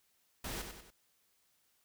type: noise with echo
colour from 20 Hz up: pink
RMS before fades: -41 dBFS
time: 0.44-0.62 s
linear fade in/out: 5 ms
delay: 95 ms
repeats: 3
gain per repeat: -6 dB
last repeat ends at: 0.905 s
effects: white hiss -74 dBFS RMS until 1.84 s